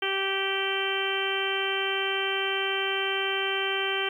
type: harmonic tone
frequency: 389.1 Hz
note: G4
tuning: 13 cents flat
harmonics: 1 / 2 / 3 / 4 / 5 / 6 / 7 / 8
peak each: -31 / -36 / -36 / -33 / -36 / -34 / -35 / -31 dBFS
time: 0.02-4.09 s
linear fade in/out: 5 ms
effects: 10-bit